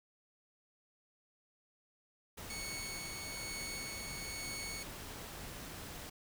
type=noise; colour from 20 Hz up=pink; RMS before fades=-47 dBFS; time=2.37-6.1 s; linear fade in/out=10 ms
type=tone with tremolo; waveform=15% pulse; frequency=2217 Hz; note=C#7; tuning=in tune; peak=-35 dBFS; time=2.5-4.83 s; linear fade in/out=2 ms; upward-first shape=sine; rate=1.1 Hz; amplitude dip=30%
effects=none